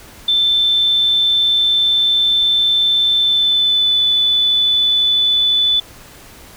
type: tone with pitch glide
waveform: sine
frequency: 3541 to 3486 Hz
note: A7 to A7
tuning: +10 to -17 cents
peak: -11 dBFS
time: 0.28-5.8 s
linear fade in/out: 5 ms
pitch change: -27 cents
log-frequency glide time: 3.18-4.02 s
effects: pink hiss -40 dBFS RMS until 6.56 s